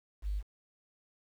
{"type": "tone with quantisation", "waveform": "sine", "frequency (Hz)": 50.3, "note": "G1", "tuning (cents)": 45, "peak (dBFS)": -31, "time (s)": [0.22, 0.43], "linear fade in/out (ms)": 50, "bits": 10, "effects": []}